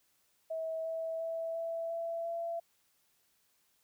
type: tone with pitch steps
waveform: sine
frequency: 646 / 651.6 / 657.3 / 663 / 668.8 / 674.6 Hz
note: E5 / E5 / E5 / E5 / E5 / E5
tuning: -35 / -20 / -5 / +10 / +25 / +40 cents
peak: -34 dBFS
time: 0.5-2.6 s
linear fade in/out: 10 ms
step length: 350 ms
effects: white hiss -73 dBFS RMS until 3.83 s